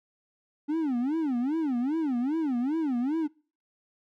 triangle tone with vibrato, 279.6 Hz, C#4, 15 cents sharp, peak -23 dBFS, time 0.68-3.28 s, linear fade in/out 20 ms, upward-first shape sine, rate 2.5 Hz, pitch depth 280 cents each way, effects noise-tail reverb RT60 0.4 s tail -25 dB re dry

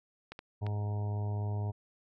clicks, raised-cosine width 0.3 ms, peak -27 dBFS, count 3, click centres 0.32 / 0.391 / 0.666 s
harmonic tone, 103.83 Hz, G#2, in tune, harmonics 1 / 2 / 3 / 4 / 5 / 6 / 7 / 8 / 9, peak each -31 / -47 / -52 / -47 / -57 / -50 / -50 / -53 / -51 dBFS, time 0.61-1.72 s, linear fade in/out 20 ms
effects none

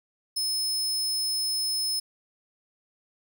sawtooth tone, 5200 Hz, E8, 24 cents flat, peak -23 dBFS, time 0.36-2 s, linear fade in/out 10 ms, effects none

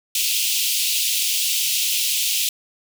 pink high-pass noise, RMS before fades -21 dBFS, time 0.15-2.49 s, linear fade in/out 2 ms, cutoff 2600 Hz, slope 48 dB/octave, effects none

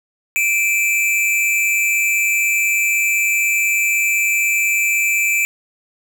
square tone pair together, 2349 / 2559 Hz, D7 / D#7, 0 / +48 cents, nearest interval minor second, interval 148 cents, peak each -16 / -22 dBFS, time 0.36-5.45 s, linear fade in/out 0 ms, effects none

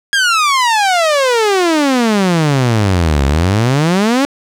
sawtooth exponential two-way sweep, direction down then up, 1658 to 66.9 to 287.8 Hz, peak -6 dBFS, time 0.13-4.25 s, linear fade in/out 0 ms, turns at 3.25 s, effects low-pass 8000 Hz 12 dB/octave + 7-bit

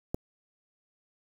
click, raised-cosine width 2 ms, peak -16 dBFS, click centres 0.145 s, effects 7-bit

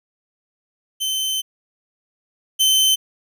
sawtooth tone pair in turn, 3077 / 3077 Hz, G7 / G7, -33 / -33 cents, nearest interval unison, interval 0 cents, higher neither, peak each -17 / -10 dBFS, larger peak second, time 1-1.42 / 2.59-2.96 s, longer first, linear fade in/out 20 ms, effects none

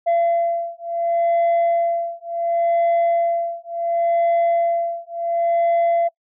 sine beating tone pair, 680 / 680.7 Hz, F5 / F5, -46 / -45 cents, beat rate 0.7 Hz, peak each -18 dBFS, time 0.06-6.09 s, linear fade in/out 20 ms, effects noise-tail reverb RT60 0.1 s tail -24 dB re dry + tanh soft clip ceiling -13 dBFS

